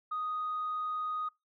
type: tone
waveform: sine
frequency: 1244.5 Hz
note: D#6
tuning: in tune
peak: -31 dBFS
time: 0.11-1.29 s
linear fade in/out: 10 ms
effects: noise-tail reverb RT60 0.2 s tail -24 dB re dry + tanh soft clip ceiling -28 dBFS